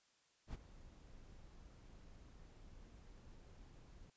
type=noise with ADSR envelope; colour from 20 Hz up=brown; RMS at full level=-44 dBFS; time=0.47-4.1 s; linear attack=69 ms; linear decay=23 ms; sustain=-15 dB; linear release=3 ms; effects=white hiss -75 dBFS RMS until 4.16 s + resampled to 16000 Hz